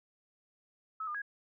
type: tone with pitch steps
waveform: sine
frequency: 1293 / 1209 / 1653 Hz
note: E6 / D6 / G#6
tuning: -34 / +50 / -9 cents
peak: -35 dBFS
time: 1-1.219 s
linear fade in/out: 5 ms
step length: 73 ms
effects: none